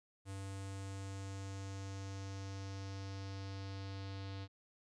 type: tone with low-pass filter sweep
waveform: square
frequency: 97.4 Hz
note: G2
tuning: 11 cents flat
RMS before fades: -45 dBFS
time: 0.25-4.48 s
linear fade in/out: 50 ms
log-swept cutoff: 8800 to 4200 Hz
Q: 2.6
effects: none